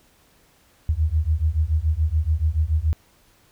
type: beating tone pair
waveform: sine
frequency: 75 / 82 Hz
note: D2 / E2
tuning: +37 / -9 cents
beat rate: 7 Hz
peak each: -21 dBFS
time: 0.89-2.93 s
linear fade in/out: 0 ms
effects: pink hiss -58 dBFS RMS until 3.51 s